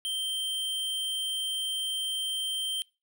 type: tone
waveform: square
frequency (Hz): 3136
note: G7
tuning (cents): 0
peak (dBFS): -30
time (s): 0.05-2.82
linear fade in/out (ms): 0
effects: noise-tail reverb RT60 0.3 s tail -24 dB re dry